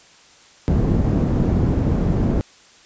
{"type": "low-pass noise", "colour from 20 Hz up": "white", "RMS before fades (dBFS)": -18, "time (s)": [0.68, 2.41], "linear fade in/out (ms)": 0, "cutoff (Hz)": 210, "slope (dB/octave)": 12, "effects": ["white hiss -49 dBFS RMS until 2.85 s", "resampled to 16000 Hz"]}